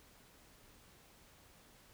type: silence
effects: pink hiss -63 dBFS RMS until 1.93 s